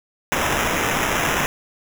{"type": "noise with sample-and-hold", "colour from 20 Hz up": "blue", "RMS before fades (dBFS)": -21, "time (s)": [0.32, 1.46], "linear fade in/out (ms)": 0, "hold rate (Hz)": 4410, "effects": []}